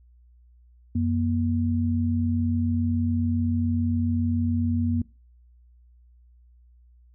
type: tone pair together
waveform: sine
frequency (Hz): 91.1 / 238.2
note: F#2 / A#3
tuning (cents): -26 / +38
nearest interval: octave + perfect fourth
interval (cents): 1664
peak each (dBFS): -24 / -24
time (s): 0.95-5.02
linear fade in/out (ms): 5
effects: noise-tail reverb RT60 0.3 s tail -21 dB re dry + added 60 Hz sine -52 dBFS peak until 7.14 s